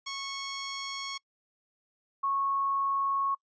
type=tone pair in turn; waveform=10% pulse / sine; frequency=1100 / 1100 Hz; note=C#6 / C#6; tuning=-14 / -14 cents; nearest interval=unison; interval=0 cents; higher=neither; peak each=-26 dBFS; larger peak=neither; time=0.06-1.18 / 2.23-3.35 s; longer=neither; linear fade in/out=10 ms; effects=noise-tail reverb RT60 0.1 s tail -25 dB re dry + resampled to 16000 Hz